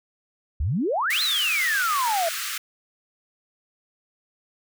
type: exponential two-way sweep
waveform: sine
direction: up then down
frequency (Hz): 61.4 to 4208 to 639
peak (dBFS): -21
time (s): 0.6-2.29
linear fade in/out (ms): 5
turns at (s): 1.22
type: high-pass noise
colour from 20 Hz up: pink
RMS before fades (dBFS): -30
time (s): 1.1-2.58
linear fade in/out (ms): 5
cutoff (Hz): 1200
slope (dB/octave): 96
effects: none